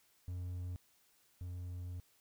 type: tone pair in turn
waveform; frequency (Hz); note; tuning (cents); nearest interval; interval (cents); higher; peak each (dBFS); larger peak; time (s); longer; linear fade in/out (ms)
triangle; 89.4 / 89.08; F2 / F2; +41 / +35; unison; 6; first; -37 / -39; first; 0.28-0.76 / 1.41-2; second; 0
effects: white hiss -71 dBFS RMS until 2.2 s